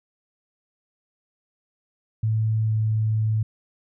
sine tone with pitch glide, 110 to 109.24 Hz, A2 to A2, 0 to -12 cents, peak -19 dBFS, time 2.23-3.43 s, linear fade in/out 5 ms, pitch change -12 cents, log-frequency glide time 2.65-2.71 s, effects none

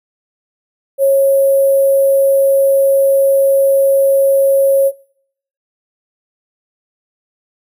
sine tone with sample-and-hold, 547 Hz, C#5, 23 cents flat, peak -7 dBFS, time 0.98-4.92 s, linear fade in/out 50 ms, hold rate 11025 Hz, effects noise-tail reverb RT60 0.7 s tail -24 dB re dry

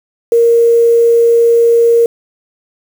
sine tone with quantisation, 466.2 Hz, A#4, in tune, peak -5 dBFS, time 0.32-2.06 s, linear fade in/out 2 ms, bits 5, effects none

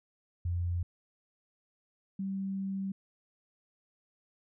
sine tone pair in turn, 87.31 / 193.86 Hz, F2 / G3, 0 / -19 cents, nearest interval octave + major second, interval 1381 cents, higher second, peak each -29 / -32 dBFS, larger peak first, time 0.45-0.83 / 2.19-2.92 s, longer second, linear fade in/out 5 ms, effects none

